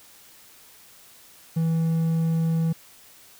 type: tone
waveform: triangle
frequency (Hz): 163.4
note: E3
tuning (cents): -15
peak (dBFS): -18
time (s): 1.56-2.73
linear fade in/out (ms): 10
effects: white hiss -51 dBFS RMS until 3.39 s